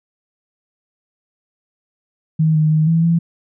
sine tone with pitch steps, 158 / 154.8 / 155.8 / 164.3 / 167.6 Hz, D#3 / D#3 / D#3 / E3 / E3, +27 / -9 / +3 / -5 / +29 cents, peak -11 dBFS, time 2.39-3.19 s, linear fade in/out 10 ms, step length 160 ms, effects none

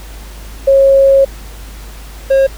sine / triangle tone pair in turn, 545 / 540 Hz, C#5 / C#5, -29 / -45 cents, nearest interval unison, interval 16 cents, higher first, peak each -4 dBFS, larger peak neither, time 0.67-1.25 / 2.3-2.47 s, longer first, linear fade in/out 10 ms, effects added 51 Hz sine -28 dBFS peak until 2.57 s + pink hiss -36 dBFS RMS until 2.57 s

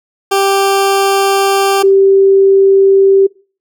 20% pulse / sine tone pair in turn, 392.6 / 389.9 Hz, G4 / G4, +3 / -9 cents, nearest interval unison, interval 12 cents, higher first, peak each -4 dBFS, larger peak neither, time 0.31-1.83 / 1.83-3.27 s, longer first, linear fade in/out 10 ms, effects noise-tail reverb RT60 0.4 s tail -24 dB re dry

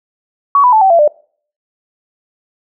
sine tone with pitch steps, 1125 / 990.7 / 872.5 / 768.4 / 676.7 / 595.9 Hz, C#6 / B5 / A5 / G5 / E5 / D5, +25 / +5 / -15 / -35 / +45 / +25 cents, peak -5 dBFS, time 0.55-1.078 s, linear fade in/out 2 ms, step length 88 ms, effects noise-tail reverb RT60 0.5 s tail -24 dB re dry

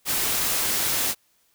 white noise, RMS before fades -24 dBFS, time 0.05-1.15 s, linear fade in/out 50 ms, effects white hiss -65 dBFS RMS until 1.54 s

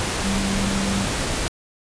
sine tone in noise, 196 Hz, G3, in tune, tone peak -22 dBFS, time 0.24-1.05 s, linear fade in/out 0 ms, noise pink, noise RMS -24 dBFS, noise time 0-1.48 s, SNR -1 dB, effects resampled to 22050 Hz

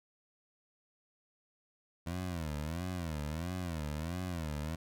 20% pulse tone with vibrato, 82.41 Hz, E2, in tune, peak -31 dBFS, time 2.06-4.76 s, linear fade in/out 10 ms, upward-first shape sine, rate 1.5 Hz, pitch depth 190 cents each way, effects none

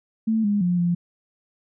sine tone with pitch steps, 221.8 / 205 / 177.2 / 173.8 Hz, A3 / G#3 / F3 / F3, +14 / -22 / +25 / -8 cents, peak -18 dBFS, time 0.27-0.95 s, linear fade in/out 10 ms, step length 170 ms, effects none

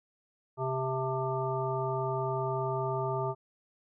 harmonic tone with a mistuned harmonic, 131.8 Hz, C3, 13 cents sharp, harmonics 1 / 3 / 5 / 7 / 9, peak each -34 / -34 / -36 / -36 / -38 dBFS, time 0.57-3.35 s, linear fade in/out 50 ms, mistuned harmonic 7, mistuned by -53 cents, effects none

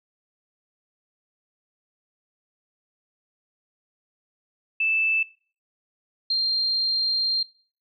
sine tone pair in turn, 2637 / 4186 Hz, E7 / C8, 0 / 0 cents, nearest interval minor sixth, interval 800 cents, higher second, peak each -20 dBFS, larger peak neither, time 4.8-5.23 / 6.3-7.43 s, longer second, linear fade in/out 5 ms, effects noise-tail reverb RT60 0.4 s tail -20 dB re dry

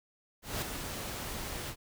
pink noise with ADSR envelope, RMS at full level -33 dBFS, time 0.42-1.76 s, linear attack 200 ms, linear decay 6 ms, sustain -6 dB, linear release 72 ms, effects none

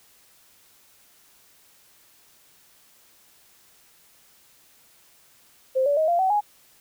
sine tone with pitch steps, 523.3 / 574 / 629.5 / 690.5 / 757.4 / 830.7 Hz, C5 / D5 / D#5 / F5 / F#5 / G#5, 0 / -40 / +20 / -20 / +40 / 0 cents, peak -18 dBFS, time 5.75-6.41 s, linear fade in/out 20 ms, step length 110 ms, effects white hiss -57 dBFS RMS until 6.8 s

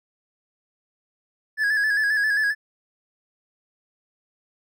triangle tone with vibrato, 1695 Hz, G#6, 35 cents sharp, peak -17 dBFS, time 1.57-2.55 s, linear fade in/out 50 ms, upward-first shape square, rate 7.5 Hz, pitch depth 45 cents each way, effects none

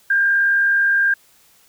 sine tone with frequency modulation, 1600 Hz, G6, 35 cents sharp, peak -13 dBFS, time 0.1-1.14 s, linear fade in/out 5 ms, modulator 61 Hz, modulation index 0.4, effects white hiss -54 dBFS RMS until 1.68 s

